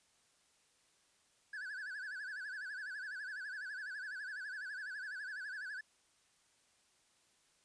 triangle tone with vibrato, 1600 Hz, G6, 35 cents sharp, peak -40 dBFS, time 1.53-5.81 s, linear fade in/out 5 ms, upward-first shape sine, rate 12 Hz, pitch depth 140 cents each way, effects white hiss -72 dBFS RMS until 7.64 s + resampled to 22050 Hz

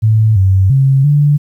sine tone with pitch steps, 109.5 / 95.4 / 135.2 / 146 Hz, A2 / G2 / C#3 / D3, -8 / -47 / -43 / -10 cents, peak -6 dBFS, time 0.02-1.38 s, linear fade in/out 20 ms, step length 340 ms, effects 8-bit

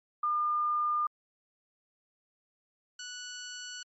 sine / 10% pulse tone pair in turn, 1207 / 1476.2 Hz, D6 / F#6, +47 / -4 cents, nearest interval minor third, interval 349 cents, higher second, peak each -26 / -31 dBFS, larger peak first, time 0.23-1.07 / 2.99-3.83 s, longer neither, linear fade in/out 5 ms, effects MP3 32 kbps

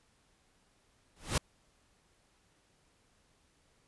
pink noise with exponential growth, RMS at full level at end -25 dBFS, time 1.16-1.38 s, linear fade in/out 5 ms, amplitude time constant 46 ms, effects pink hiss -70 dBFS RMS until 3.87 s + resampled to 24000 Hz

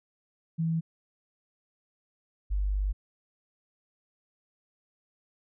sine tone pair in turn, 163.4 / 49.31 Hz, E3 / G1, -15 / +11 cents, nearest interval octave + major sixth, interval 2074 cents, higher first, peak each -25 dBFS, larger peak neither, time 0.58-0.81 / 2.5-2.93 s, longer second, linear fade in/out 20 ms, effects none

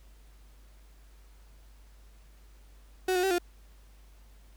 35% pulse tone with pitch steps, 371.7 / 361.6 / 384.5 / 351.8 Hz, F#4 / F#4 / G4 / F4, +8 / -40 / -33 / +13 cents, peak -23 dBFS, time 3.08-3.384 s, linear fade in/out 5 ms, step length 76 ms, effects added 50 Hz sine -52 dBFS peak until 4.56 s + pink hiss -64 dBFS RMS until 4.56 s

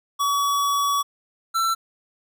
square tone pair in turn, 1134 / 1340.5 Hz, C#6 / E6, +39 / +29 cents, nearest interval minor third, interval 290 cents, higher second, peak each -20 dBFS, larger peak neither, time 0.19-1.03 / 1.54-1.75 s, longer first, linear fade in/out 20 ms, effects none

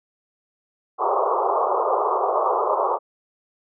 white band-pass noise, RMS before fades -21 dBFS, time 0.98-2.99 s, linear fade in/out 50 ms, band 370 to 1200 Hz, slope 96 dB/octave, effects none

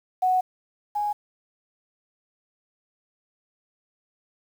sine tone pair in turn, 740 / 830.6 Hz, F#5 / G#5, 0 / 0 cents, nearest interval major second, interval 200 cents, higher second, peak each -18 / -23 dBFS, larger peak first, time 0.22-0.41 / 0.95-1.13 s, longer first, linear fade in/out 10 ms, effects 8-bit

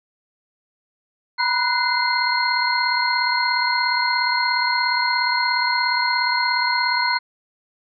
sine tone cluster, 960 / 997 / 1484 / 2072 / 4246 Hz, B5 / B5 / F#6 / C7 / C8, -49 / +16 / +5 / -17 / +25 cents, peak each -24 dBFS, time 1.38-7.19 s, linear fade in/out 20 ms, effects none

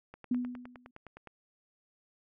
click train, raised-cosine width 0.5 ms, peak -32 dBFS, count 12, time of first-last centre 0.14-1.273 s, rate 9.71 Hz
sine tone with exponential decay, 246.9 Hz, B3, in tune, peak -25 dBFS, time 0.31-0.91 s, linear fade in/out 5 ms, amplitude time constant 130 ms
effects none

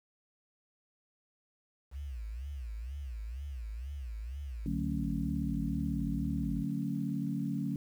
sine tone with vibrato, 62 Hz, B1, 7 cents sharp, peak -37 dBFS, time 1.91-6.65 s, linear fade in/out 50 ms, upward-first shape sine, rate 2.1 Hz, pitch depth 260 cents each way
sine chord, D major seventh, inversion none, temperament equal with one note detuned, 146.83 / 185 / 223.3 / 277.2 Hz, D3 / F#3 / A3 / C#4, 0 / 0 / +26 / 0 cents, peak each -37 dBFS, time 4.66-7.76 s, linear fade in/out 2 ms
effects 10-bit

